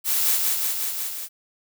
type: noise with echo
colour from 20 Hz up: blue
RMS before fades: -22 dBFS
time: 0.04-0.39 s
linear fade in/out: 50 ms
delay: 180 ms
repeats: 5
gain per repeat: -2 dB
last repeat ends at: 1.29 s
effects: none